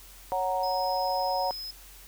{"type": "chord", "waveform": "sine", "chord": "F# major", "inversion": "second", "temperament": "equal", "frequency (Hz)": [554.4, 740, 932.3], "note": ["C#5", "F#5", "A#5"], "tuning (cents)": [0, 0, 0], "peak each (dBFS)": [-31, -29, -30], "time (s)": [0.32, 1.51], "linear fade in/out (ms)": 0}
{"type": "tone", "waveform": "square", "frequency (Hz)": 5100, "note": "D#8", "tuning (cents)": 42, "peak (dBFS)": -36, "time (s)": [0.63, 1.71], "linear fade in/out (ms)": 5}
{"effects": ["added 45 Hz sine -51 dBFS peak until 2.07 s", "white hiss -51 dBFS RMS until 2.07 s"]}